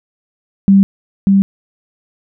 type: tone with echo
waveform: sine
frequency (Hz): 196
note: G3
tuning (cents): 0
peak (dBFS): -4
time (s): 0.68-0.83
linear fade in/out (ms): 0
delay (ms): 590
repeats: 1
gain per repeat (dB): -2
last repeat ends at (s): 1.42
effects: none